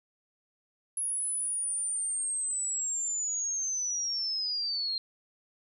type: linear sweep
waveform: sine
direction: down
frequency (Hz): 10548 to 4166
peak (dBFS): -29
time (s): 0.97-4.98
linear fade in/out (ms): 2
effects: none